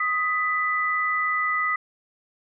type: tone pair together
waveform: sine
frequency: 1250 / 1984.3 Hz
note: D#6 / B6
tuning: +8 / +8 cents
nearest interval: minor sixth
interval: 800 cents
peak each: -24 dBFS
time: 0-1.76 s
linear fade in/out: 5 ms
effects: none